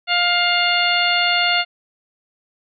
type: harmonic tone with a mistuned harmonic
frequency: 704 Hz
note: F5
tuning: 14 cents sharp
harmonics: 1 / 2 / 3 / 4 / 5 / 6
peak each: -22 / -22 / -21 / -20 / -25 / -24 dBFS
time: 0.07-1.65 s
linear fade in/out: 50 ms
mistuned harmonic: 6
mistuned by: +40 cents
effects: none